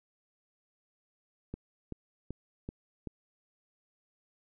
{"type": "click train", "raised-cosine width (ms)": 3, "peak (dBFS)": -25, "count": 5, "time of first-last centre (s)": [1.54, 3.073], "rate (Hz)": 2.61, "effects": []}